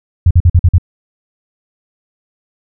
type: tone bursts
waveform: sine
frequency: 87.31 Hz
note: F2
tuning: in tune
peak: -3 dBFS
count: 6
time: 0.26-0.783 s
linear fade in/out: 5 ms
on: 48 ms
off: 47 ms
effects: none